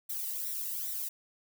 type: noise with flanger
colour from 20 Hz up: violet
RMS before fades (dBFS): -36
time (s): 0.09-1.09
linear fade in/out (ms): 10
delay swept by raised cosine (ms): 0.52 to 1.06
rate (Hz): 2.5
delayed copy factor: +0.7
effects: none